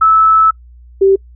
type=tone pair in turn; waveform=sine; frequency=1307 / 388.6 Hz; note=E6 / G4; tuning=-15 / -15 cents; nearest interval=octave + major sixth; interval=2100 cents; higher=first; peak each=-5 dBFS; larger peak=neither; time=0.01-0.51 / 1.01-1.16 s; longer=first; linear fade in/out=10 ms; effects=noise-tail reverb RT60 0.1 s tail -26 dB re dry + added 60 Hz sine -36 dBFS peak until 1.35 s